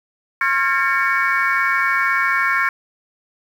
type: tone cluster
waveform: sine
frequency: 1076 / 1381 / 1629 / 1807 / 2241 Hz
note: C6 / F6 / G#6 / A6 / C#7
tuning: +48 / -20 / -34 / +46 / +18 cents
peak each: -21 dBFS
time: 0.41-2.69 s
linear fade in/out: 2 ms
effects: tanh soft clip ceiling -7 dBFS + 7-bit